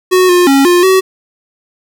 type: tone with pitch steps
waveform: square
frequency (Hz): 368.6 / 355.7 / 274.4 / 353.3 / 378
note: F#4 / F4 / C#4 / F4 / F#4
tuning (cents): -7 / +32 / -17 / +20 / +37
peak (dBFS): -6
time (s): 0.11-1.01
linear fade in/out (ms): 20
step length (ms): 180
effects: none